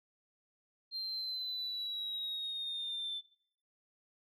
sine linear sweep, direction down, 4184 to 3520 Hz, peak -35 dBFS, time 0.91-3.22 s, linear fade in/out 50 ms, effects noise-tail reverb RT60 0.6 s tail -21 dB re dry + tanh soft clip ceiling -33 dBFS

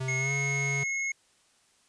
square tone with pitch glide, 130.81 to 139.39 Hz, C3 to C#3, 0 to +10 cents, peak -31 dBFS, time 0-0.84 s, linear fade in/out 10 ms, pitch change +110 cents, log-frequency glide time 0.17-0.32 s
square tone, 2171 Hz, C#7, 37 cents flat, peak -29 dBFS, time 0.08-1.12 s, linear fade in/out 5 ms
effects white hiss -65 dBFS RMS until 1.88 s + resampled to 22050 Hz

